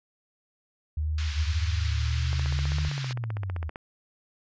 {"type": "tone with vibrato", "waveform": "sine", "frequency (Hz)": 75.7, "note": "D#2", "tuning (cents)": -47, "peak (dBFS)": -25, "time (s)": [0.97, 2.89], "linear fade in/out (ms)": 5, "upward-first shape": "sine", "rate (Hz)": 1.7, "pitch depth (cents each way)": 35}
{"type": "band-pass noise", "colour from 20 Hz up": "white", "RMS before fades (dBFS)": -40, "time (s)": [1.18, 3.13], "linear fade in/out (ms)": 2, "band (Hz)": [1200, 5100], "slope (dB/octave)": 24}
{"type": "linear two-way sweep", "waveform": "sine", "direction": "up then down", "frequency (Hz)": [75.3, 150, 75.3], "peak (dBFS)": -29, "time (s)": [1.24, 3.7], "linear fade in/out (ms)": 20, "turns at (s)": 2.84}
{"type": "click train", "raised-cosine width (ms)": 0.5, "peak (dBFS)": -22, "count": 23, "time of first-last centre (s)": [2.33, 3.759], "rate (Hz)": 15.4}
{"effects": ["resampled to 16000 Hz"]}